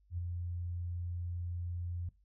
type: tone with ADSR envelope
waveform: sine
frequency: 87.31 Hz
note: F2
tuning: in tune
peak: -33 dBFS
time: 0.1-2.09 s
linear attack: 78 ms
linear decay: 14 ms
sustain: -3 dB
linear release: 4 ms
effects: noise-tail reverb RT60 0.2 s tail -17 dB re dry + added 50 Hz sine -65 dBFS peak until 2.24 s